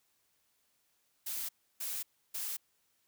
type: noise bursts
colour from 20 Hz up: blue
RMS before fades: -38 dBFS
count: 3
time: 1.26-2.57 s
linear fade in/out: 10 ms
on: 230 ms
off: 310 ms
effects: white hiss -75 dBFS RMS until 3.07 s